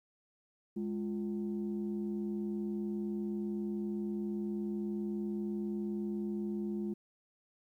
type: tone pair together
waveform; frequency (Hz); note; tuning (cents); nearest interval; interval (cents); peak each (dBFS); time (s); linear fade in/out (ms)
sine; 207.7 / 348.1; G#3 / F4; 0 / -6; major sixth; 894; -34 / -38; 0.76-6.94; 10
effects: tanh soft clip ceiling -28 dBFS + 12-bit